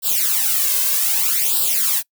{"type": "noise with flanger", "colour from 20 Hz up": "blue", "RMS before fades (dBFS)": -18, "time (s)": [0.02, 2.03], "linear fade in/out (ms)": 50, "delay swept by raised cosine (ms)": [0.23, 1.93], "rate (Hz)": 0.64, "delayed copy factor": 1, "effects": ["noise-tail reverb RT60 0.1 s tail -24 dB re dry"]}